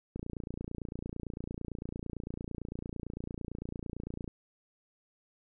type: click train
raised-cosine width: 3 ms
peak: -25 dBFS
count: 120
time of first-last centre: 0.16-4.278 s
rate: 28.9 Hz
effects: none